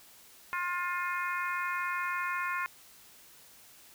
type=harmonic tone; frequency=354.5 Hz; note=F4; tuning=26 cents sharp; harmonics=3 / 4 / 5 / 6 / 7; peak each=-34 / -36 / -38 / -40 / -41 dBFS; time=0.53-2.66 s; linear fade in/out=0 ms; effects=white hiss -56 dBFS RMS until 3.94 s